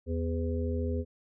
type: harmonic tone with a mistuned harmonic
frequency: 82.41 Hz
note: E2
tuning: in tune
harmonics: 1 / 3 / 5 / 6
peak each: -30 / -35 / -37 / -38 dBFS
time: 0.06-1.05 s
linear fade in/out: 50 ms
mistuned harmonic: 6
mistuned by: +39 cents
effects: none